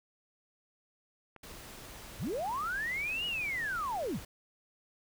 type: click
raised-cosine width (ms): 0.5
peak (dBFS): -35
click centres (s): 1.363
type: noise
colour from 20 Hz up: pink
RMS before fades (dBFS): -48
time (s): 1.43-4.25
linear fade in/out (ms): 5
type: linear two-way sweep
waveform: sine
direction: up then down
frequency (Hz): 34 to 2932 to 34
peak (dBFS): -32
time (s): 2.18-4.21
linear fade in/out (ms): 50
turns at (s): 3.26
effects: none